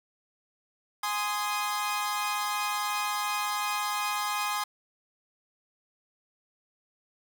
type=chord; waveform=sawtooth; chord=Ab major; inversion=none; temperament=equal with one note detuned; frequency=830.6 / 1040.5 / 1244.5 Hz; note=Ab5 / C6 / Eb6; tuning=0 / -10 / 0 cents; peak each=-29 dBFS; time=1.03-4.64 s; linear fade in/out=5 ms; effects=none